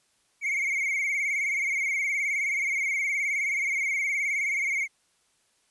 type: tone with vibrato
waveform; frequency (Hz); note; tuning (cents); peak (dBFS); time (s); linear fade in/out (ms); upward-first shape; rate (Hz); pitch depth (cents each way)
triangle; 2198; C#7; -15; -23; 0.41-4.88; 50; sine; 19; 78
effects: white hiss -68 dBFS RMS until 5.7 s + resampled to 24000 Hz